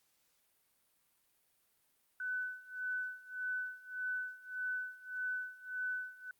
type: tone with tremolo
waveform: sine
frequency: 1502 Hz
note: F#6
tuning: 26 cents sharp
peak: -34 dBFS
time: 2.2-6.31 s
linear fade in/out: 2 ms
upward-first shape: sine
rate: 1.7 Hz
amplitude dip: 90%
effects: white hiss -75 dBFS RMS until 6.39 s + Opus 48 kbps